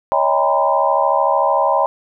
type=tone cluster; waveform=sine; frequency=562 / 636 / 802 / 942 / 1015 Hz; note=C#5 / D#5 / G5 / A#5 / B5; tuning=+24 / +38 / +39 / +18 / +47 cents; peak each=-19 dBFS; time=0.12-1.86 s; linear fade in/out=0 ms; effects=none